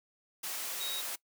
sine tone in noise, 3789 Hz, A#7, 27 cents sharp, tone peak -37 dBFS, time 0.8-1.01 s, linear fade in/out 10 ms, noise white, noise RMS -38 dBFS, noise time 0.43-1.16 s, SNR -2 dB, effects noise-tail reverb RT60 0.1 s tail -21 dB re dry + high-pass 400 Hz 12 dB/octave

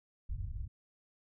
pink low-pass noise, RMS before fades -39 dBFS, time 0.29-0.68 s, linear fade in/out 10 ms, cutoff 100 Hz, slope 24 dB/octave, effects none

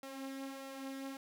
sawtooth tone with flanger, 270 Hz, C#4, 45 cents flat, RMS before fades -45 dBFS, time 0.03-1.17 s, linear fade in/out 2 ms, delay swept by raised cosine 1.5 to 4.3 ms, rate 1.6 Hz, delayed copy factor +0.5, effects none

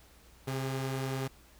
sawtooth tone pair together, 132.3 / 407.4 Hz, C3 / G#4, +20 / -33 cents, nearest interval octave + perfect fifth, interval 1947 cents, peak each -29 / -36 dBFS, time 0.47-1.28 s, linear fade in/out 10 ms, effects added 60 Hz sine -60 dBFS peak until 1.59 s + pink hiss -60 dBFS RMS until 1.59 s

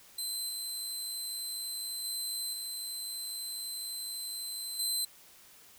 20% pulse tone with level steps, 4076 Hz, C8, 46 cents flat, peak -28 / -30 / -28 / -31 / -24 dBFS, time 0.18-5.05 s, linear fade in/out 5 ms, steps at 0.49 / 2.04 / 2.53 / 4.79 s, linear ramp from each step 5 ms, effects white hiss -57 dBFS RMS until 5.78 s

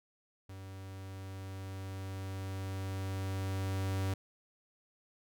45% pulse tone with level ramp, 96 Hz, G2, 36 cents flat, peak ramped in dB -45 to -31 dBFS, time 0.49-4.14 s, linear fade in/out 5 ms, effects none

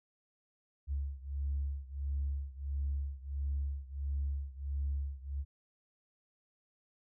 sine beating tone pair, 69.4 / 70.9 Hz, C#2 / C#2, +3 / +40 cents, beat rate 1.5 Hz, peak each -35 / -37 dBFS, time 0.87-5.45 s, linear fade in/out 50 ms, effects tanh soft clip ceiling -27 dBFS

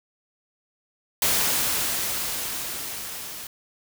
white noise with level ramp, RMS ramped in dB -21 to -37 dBFS, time 1.22-3.47 s, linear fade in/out 2 ms, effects none

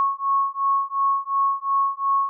sine beating tone pair, 1099 / 1101.8 Hz, C#6 / C#6, -15 / -11 cents, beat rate 2.8 Hz, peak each -22 dBFS, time 0-2.29 s, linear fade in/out 0 ms, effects none

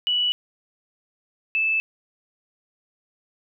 sine tone pair in turn, 2949 / 2627 Hz, F#7 / E7, -6 / -7 cents, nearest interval major second, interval 201 cents, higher first, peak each -19 dBFS, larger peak neither, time 0.07-0.32 / 1.55-1.8 s, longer neither, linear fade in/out 0 ms, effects none

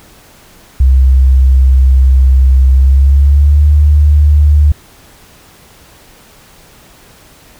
sine tone with pitch glide, 65.5 to 73.95 Hz, C2 to D2, +2 to +13 cents, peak -3 dBFS, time 0.8-4.72 s, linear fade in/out 5 ms, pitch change +211 cents, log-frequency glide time 2.71-3.65 s, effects pink hiss -41 dBFS RMS until 7.59 s

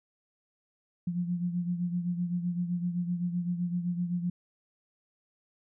sine beating tone pair, 174.61 / 182.41 Hz, F3 / F#3, 0 / -24 cents, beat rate 7.8 Hz, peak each -29 / -36 dBFS, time 1.07-4.3 s, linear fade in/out 5 ms, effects none

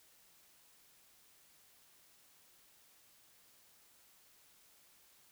silence, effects white hiss -66 dBFS RMS until 5.31 s

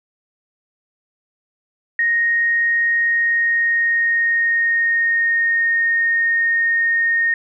sine tone with pitch glide, 1864.7 to 1847.5 Hz, A#6 to A#6, 0 to -16 cents, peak -14 dBFS, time 1.99-7.34 s, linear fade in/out 2 ms, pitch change -16 cents, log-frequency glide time 3.04-5.72 s, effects none

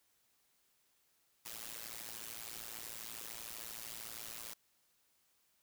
white noise with amplitude modulation, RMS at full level -43 dBFS, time 1.45-4.54 s, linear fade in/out 10 ms, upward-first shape sine, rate 113 Hz, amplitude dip 95%, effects white hiss -75 dBFS RMS until 5.62 s

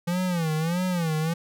square tone with vibrato, 169.2 Hz, E3, 45 cents sharp, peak -24 dBFS, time 0.07-1.34 s, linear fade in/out 10 ms, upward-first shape sine, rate 1.6 Hz, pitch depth 150 cents each way, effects none

